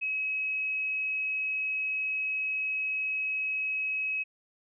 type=tone; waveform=sine; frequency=2557 Hz; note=D#7; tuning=47 cents sharp; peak=-28 dBFS; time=0.01-4.24 s; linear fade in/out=20 ms; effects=none

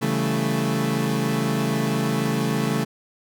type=chord; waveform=30% pulse; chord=A dominant seventh; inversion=first; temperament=equal; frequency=138.59 / 164.81 / 196 / 220 Hz; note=C#3 / E3 / G3 / A3; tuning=0 / 0 / 0 / 0 cents; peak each=-23 / -25 / -27 / -22 dBFS; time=0.01-2.85 s; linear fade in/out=20 ms; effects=none

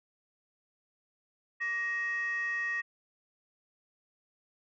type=tone with frequency modulation; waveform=sine; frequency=1878 Hz; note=A#6; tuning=12 cents sharp; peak=-29 dBFS; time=1.6-2.82 s; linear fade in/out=20 ms; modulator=721 Hz; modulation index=0.4; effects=tanh soft clip ceiling -26 dBFS

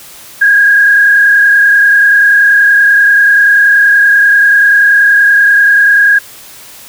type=tone with frequency modulation; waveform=sine; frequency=1636 Hz; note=G#6; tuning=26 cents flat; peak=-3 dBFS; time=0.41-6.19 s; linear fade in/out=10 ms; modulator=30.4 Hz; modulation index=1.2; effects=white hiss -33 dBFS RMS until 6.88 s

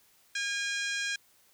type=harmonic tone with a mistuned harmonic; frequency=812 Hz; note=G#5; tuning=39 cents flat; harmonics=2 / 3 / 4 / 5 / 6 / 7 / 8 / 9 / 10; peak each=-33 / -37 / -39 / -41 / -43 / -44 / -45 / -46 / -47 dBFS; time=0.35-1.16 s; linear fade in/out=5 ms; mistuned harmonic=6; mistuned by=+78 cents; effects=white hiss -64 dBFS RMS until 1.53 s

